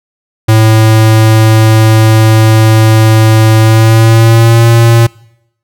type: tone with pitch glide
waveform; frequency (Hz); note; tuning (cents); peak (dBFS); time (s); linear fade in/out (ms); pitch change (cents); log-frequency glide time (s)
square; 110.3 to 115.92; A2 to A#2; +5 to -9; -3; 0.48-5.07; 10; +86; 3.59-4.66
effects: noise-tail reverb RT60 0.8 s tail -24 dB re dry